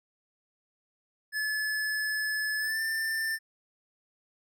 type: tone with pitch glide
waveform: square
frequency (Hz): 1722 to 1784.8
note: A6 to A6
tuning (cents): -38 to +24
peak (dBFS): -29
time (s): 1.32-3.39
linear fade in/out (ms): 50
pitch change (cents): +62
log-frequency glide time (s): 2.59-2.81
effects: none